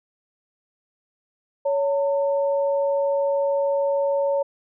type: tone pair together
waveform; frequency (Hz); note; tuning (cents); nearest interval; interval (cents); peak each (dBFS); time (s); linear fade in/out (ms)
sine; 560 / 906.6; C#5 / A#5; +18 / -48; minor sixth; 834; -19 / -30; 1.65-4.43; 10
effects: none